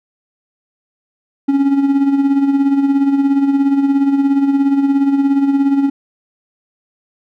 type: tone with tremolo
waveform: triangle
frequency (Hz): 277.2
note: C#4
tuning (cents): 0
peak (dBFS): -6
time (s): 1.48-5.9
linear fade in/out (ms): 10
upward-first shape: sine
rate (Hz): 17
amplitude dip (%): 55
effects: none